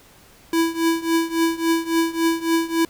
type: tone with tremolo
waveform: square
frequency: 330 Hz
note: E4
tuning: 2 cents sharp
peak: -15 dBFS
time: 0.53-2.85 s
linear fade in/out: 2 ms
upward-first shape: triangle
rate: 3.6 Hz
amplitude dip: 90%
effects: pink hiss -50 dBFS RMS until 2.89 s